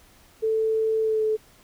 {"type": "tone with pitch glide", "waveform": "sine", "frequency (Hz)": [441.4, 434.1], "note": ["A4", "A4"], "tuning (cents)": [5, -23], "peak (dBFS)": -20, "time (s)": [0.42, 1.37], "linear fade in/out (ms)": 20, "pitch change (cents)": -28, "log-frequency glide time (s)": [1.01, 1.23], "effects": ["pink hiss -55 dBFS RMS until 1.63 s"]}